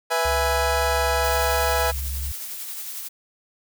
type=chord; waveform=25% pulse; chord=E major; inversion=second; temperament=equal; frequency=493.9 / 659.3 / 830.6 Hz; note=B4 / E5 / G#5; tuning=0 / 0 / 0 cents; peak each=-21 dBFS; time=0.1-1.92 s; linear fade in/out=20 ms
type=tone; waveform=sine; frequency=68.1 Hz; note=C#2; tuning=30 cents flat; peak=-26 dBFS; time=0.25-2.32 s; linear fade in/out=5 ms
type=noise with tremolo; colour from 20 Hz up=blue; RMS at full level=-32 dBFS; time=1.23-3.09 s; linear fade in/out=20 ms; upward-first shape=sine; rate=11 Hz; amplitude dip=30%
effects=none